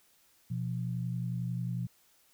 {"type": "tone pair together", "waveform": "sine", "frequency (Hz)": [123.47, 174.61], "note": ["B2", "F3"], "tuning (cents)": [0, 0], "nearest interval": "tritone", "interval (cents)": 600, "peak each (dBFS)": [-33, -36], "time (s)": [0.5, 1.87], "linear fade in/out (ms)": 10, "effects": ["white hiss -66 dBFS RMS until 2.33 s"]}